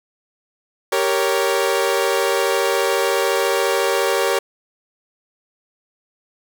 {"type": "chord", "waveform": "sawtooth", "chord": "G diminished", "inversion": "none", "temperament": "equal with one note detuned", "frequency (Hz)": [392, 466.2, 557.9], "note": ["G4", "Bb4", "Db5"], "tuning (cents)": [0, 0, 11], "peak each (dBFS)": -17, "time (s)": [0.92, 4.39], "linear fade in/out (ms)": 5, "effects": []}